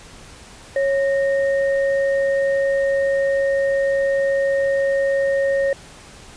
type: tone pair together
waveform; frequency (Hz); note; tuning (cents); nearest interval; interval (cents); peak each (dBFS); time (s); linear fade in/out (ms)
sine; 549.7 / 1850; C#5 / A#6; -15 / -14; octave + major sixth; 2101; -16 / -27; 0.76-5.73; 2
effects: pink hiss -42 dBFS RMS until 6.36 s + resampled to 22050 Hz